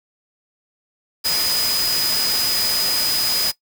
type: tone in noise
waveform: sine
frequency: 4978 Hz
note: D#8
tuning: in tune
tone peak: -18 dBFS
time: 1.24-3.52 s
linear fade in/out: 20 ms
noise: white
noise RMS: -23 dBFS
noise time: 1.24-3.52 s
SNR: +2 dB
effects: noise-tail reverb RT60 0.1 s tail -19 dB re dry